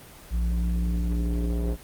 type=tone with low-pass filter sweep; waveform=square; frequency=58.27 Hz; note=A#1; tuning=in tune; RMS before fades=-25 dBFS; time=0.3-1.77 s; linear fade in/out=50 ms; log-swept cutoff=120 to 530 Hz; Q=1.5; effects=pink hiss -47 dBFS RMS until 1.83 s + Opus 24 kbps